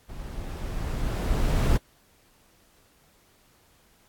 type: noise with level ramp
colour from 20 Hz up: brown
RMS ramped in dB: -38 to -20 dBFS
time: 0.08-1.78 s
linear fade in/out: 20 ms
effects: pink hiss -61 dBFS RMS until 4.08 s + AAC 64 kbps